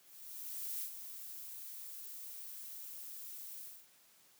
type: noise with ADSR envelope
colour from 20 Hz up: violet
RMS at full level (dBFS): -40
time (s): 0.02-3.88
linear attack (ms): 790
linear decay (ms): 89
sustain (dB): -8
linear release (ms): 260
effects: white hiss -66 dBFS RMS until 4.39 s + high-pass 100 Hz 12 dB/octave